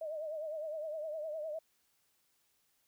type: tone with vibrato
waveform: sine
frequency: 621 Hz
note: D#5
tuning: 3 cents flat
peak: -37 dBFS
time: 0.01-1.59 s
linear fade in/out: 5 ms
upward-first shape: triangle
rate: 9.8 Hz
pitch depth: 100 cents each way
effects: white hiss -75 dBFS RMS until 2.87 s